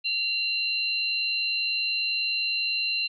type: tone pair together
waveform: sine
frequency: 2761 / 4085 Hz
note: F7 / C8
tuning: -20 / -42 cents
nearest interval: perfect fifth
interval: 678 cents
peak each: -27 dBFS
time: 0.04-3.08 s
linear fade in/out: 20 ms
effects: none